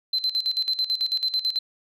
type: tone with tremolo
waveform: sine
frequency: 4074 Hz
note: C8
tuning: 47 cents flat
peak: -19 dBFS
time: 0.13-1.59 s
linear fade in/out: 5 ms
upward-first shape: square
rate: 9.1 Hz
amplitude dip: 80%
effects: tanh soft clip ceiling -16 dBFS